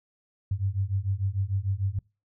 sine beating tone pair, 94.4 / 101.1 Hz, F#2 / G#2, +35 / -46 cents, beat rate 6.7 Hz, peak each -28 dBFS, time 0.51-1.99 s, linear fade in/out 5 ms, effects noise-tail reverb RT60 0.3 s tail -26 dB re dry

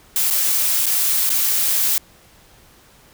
blue noise with dropouts, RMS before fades -18 dBFS, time 0.16-1.98 s, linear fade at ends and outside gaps 1 ms, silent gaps 0.302-0.308 / 0.858-0.865 / 1.294-1.301 s, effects pink hiss -50 dBFS RMS until 3.13 s

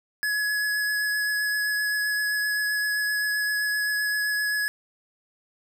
square tone with vibrato, 1689 Hz, G#6, 29 cents sharp, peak -24 dBFS, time 0.23-4.68 s, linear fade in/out 0 ms, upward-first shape triangle, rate 7.7 Hz, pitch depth 15 cents each way, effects none

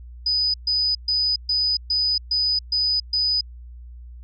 sine tone bursts, 4984 Hz, D#8, 2 cents sharp, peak -18 dBFS, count 8, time 0.26-3.41 s, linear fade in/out 5 ms, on 280 ms, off 130 ms, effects added 60 Hz sine -37 dBFS peak until 4.23 s

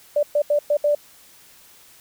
sine tone bursts at uneven times, 587.3 Hz, D5, in tune, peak -15 dBFS, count 5, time 0.16-0.23 / 0.35-0.42 / 0.5-0.59 / 0.7-0.77 / 0.84-0.95 s, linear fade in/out 5 ms, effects white hiss -50 dBFS RMS until 2 s

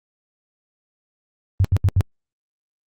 sine tone bursts, 95.2 Hz, F#2, 50 cents sharp, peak -12 dBFS, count 4, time 1.6-2.008 s, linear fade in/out 0 ms, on 45 ms, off 76 ms, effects Opus 32 kbps

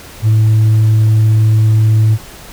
sine tone, 109.2 Hz, A2, 13 cents flat, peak -4 dBFS, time 0.22-2.18 s, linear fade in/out 50 ms, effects tanh soft clip ceiling -5 dBFS + pink hiss -34 dBFS RMS until 2.52 s

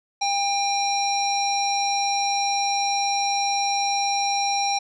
square tone with low-pass filter, 801 Hz, G5, 37 cents sharp, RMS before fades -23 dBFS, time 0.21-4.79 s, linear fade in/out 10 ms, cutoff 5200 Hz, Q 7.3, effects none

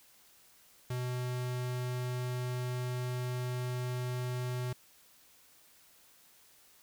square tone, 124.9 Hz, B2, 20 cents sharp, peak -34 dBFS, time 0.9-4.73 s, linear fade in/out 5 ms, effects white hiss -62 dBFS RMS until 6.82 s

